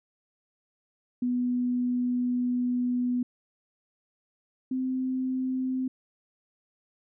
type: tone pair in turn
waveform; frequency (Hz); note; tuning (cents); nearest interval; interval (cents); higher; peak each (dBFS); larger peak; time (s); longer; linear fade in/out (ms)
sine; 246.9 / 258.6; B3 / C4; 0 / -20; minor second; 80; second; -24 / -26; first; 1.22-3.23 / 4.71-5.88; first; 5
effects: none